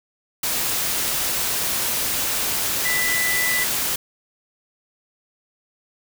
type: tone in noise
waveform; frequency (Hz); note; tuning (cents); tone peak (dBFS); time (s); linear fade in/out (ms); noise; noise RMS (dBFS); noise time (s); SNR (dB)
sine; 1988; B6; +11; -21; 2.85-3.64; 5; white; -23; 0.43-3.96; -1
effects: none